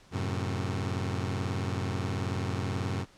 sawtooth chord, F# diminished, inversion none, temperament just, 92.5 / 111 / 133.2 Hz, F#2 / A2 / C3, 0 / +16 / +31 cents, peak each -28 / -31 / -32 dBFS, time 0.11-3.06 s, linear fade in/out 50 ms, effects pink hiss -58 dBFS RMS until 3.17 s + low-pass 7000 Hz 12 dB/octave

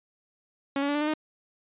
sawtooth tone with pitch steps, 277.2 / 283.2 / 289.3 / 295.6 / 301.9 / 308.5 Hz, C#4 / C#4 / D4 / D4 / D4 / D#4, 0 / +37 / -26 / +11 / +48 / -15 cents, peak -21 dBFS, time 0.76-1.138 s, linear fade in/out 2 ms, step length 63 ms, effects resampled to 8000 Hz

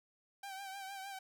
sawtooth tone with vibrato, 780 Hz, G5, 9 cents flat, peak -40 dBFS, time 0.43-1.19 s, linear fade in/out 5 ms, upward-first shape triangle, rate 6.5 Hz, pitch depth 55 cents each way, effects 13-bit

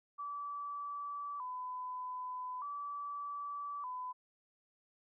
sine tone with vibrato, 1077 Hz, C6, 50 cents sharp, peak -39 dBFS, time 0.18-4.13 s, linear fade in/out 20 ms, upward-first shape square, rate 0.41 Hz, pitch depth 120 cents each way, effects none

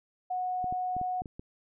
sine tone, 733 Hz, F#5, 16 cents flat, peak -29 dBFS, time 0.3-1.22 s, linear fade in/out 10 ms
clicks, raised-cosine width 3 ms, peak -28 dBFS, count 7, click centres 0.643 / 0.725 / 0.966 / 1.014 / 1.219 / 1.258 / 1.395 s
effects none

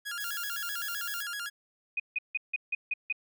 sawtooth tone with vibrato, 1526 Hz, G6, 47 cents flat, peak -31 dBFS, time 0.05-1.5 s, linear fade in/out 20 ms, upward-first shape square, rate 7.8 Hz, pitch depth 150 cents each way
violet noise, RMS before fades -40 dBFS, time 0.2-1.23 s, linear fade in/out 5 ms
sine tone bursts, 2489 Hz, D#7, in tune, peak -27 dBFS, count 7, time 1.97-3.126 s, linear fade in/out 5 ms, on 28 ms, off 160 ms
effects none

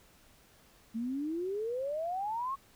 sine exponential sweep, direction up, 220 to 1119 Hz, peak -32 dBFS, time 0.94-2.56 s, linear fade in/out 20 ms, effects pink hiss -62 dBFS RMS until 2.75 s

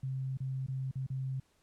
sine tone with dropouts, 132.3 Hz, C3, 20 cents sharp, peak -33 dBFS, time 0.03-1.4 s, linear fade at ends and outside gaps 5 ms, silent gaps 0.373-0.403 / 0.665-0.683 / 0.913-0.955 / 1.066-1.101 s, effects pink hiss -71 dBFS RMS until 1.62 s + low-pass 11000 Hz 12 dB/octave

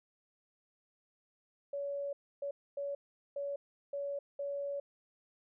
sine tone bursts at uneven times, 565 Hz, C#5, 33 cents sharp, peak -35 dBFS, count 6, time 1.73-2.13 / 2.42-2.51 / 2.77-2.95 / 3.36-3.56 / 3.93-4.19 / 4.39-4.8 s, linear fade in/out 5 ms, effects none

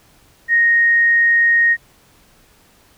sine tone, 1864.7 Hz, A#6, in tune, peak -10 dBFS, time 0.48-1.77 s, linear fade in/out 50 ms, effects pink hiss -52 dBFS RMS until 2.97 s

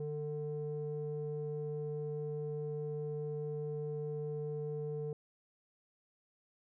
square tone with low-pass filter, 149.2 Hz, D3, 28 cents sharp, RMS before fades -39 dBFS, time 0-5.13 s, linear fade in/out 2 ms, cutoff 460 Hz, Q 3.9, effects none

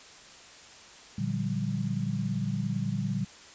sine chord, G minor seventh, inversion first, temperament equal with one note detuned, 116.54 / 146.83 / 178.39 / 196 Hz, Bb2 / D3 / F3 / G3, 0 / 0 / +37 / 0 cents, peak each -33 / -33 / -35 / -32 dBFS, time 1.18-3.25 s, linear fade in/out 5 ms, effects white hiss -50 dBFS RMS until 3.54 s + resampled to 16000 Hz

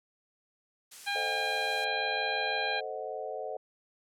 blue noise, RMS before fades -43 dBFS, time 0.91-1.85 s, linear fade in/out 10 ms
harmonic tone, 806 Hz, G5, 48 cents sharp, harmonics 1 / 2 / 3 / 4 / 5, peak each -35 / -34 / -36 / -40 / -37 dBFS, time 1.06-2.81 s, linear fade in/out 20 ms
sine chord, A diminished seventh, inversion none, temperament equal, 440 / 523.3 / 622.3 / 740 Hz, A4 / C5 / Eb5 / Gb5, 0 / 0 / 0 / 0 cents, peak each -40 dBFS, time 1.15-3.57 s, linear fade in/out 5 ms
effects low-pass 9000 Hz 12 dB/octave

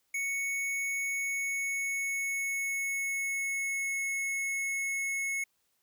square tone with pitch glide, 2217 to 2190 Hz, C#7 to C#7, 0 to -22 cents, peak -31 dBFS, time 0.14-5.44 s, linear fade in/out 5 ms, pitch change -22 cents, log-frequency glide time 1.11-4 s, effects white hiss -75 dBFS RMS until 5.82 s

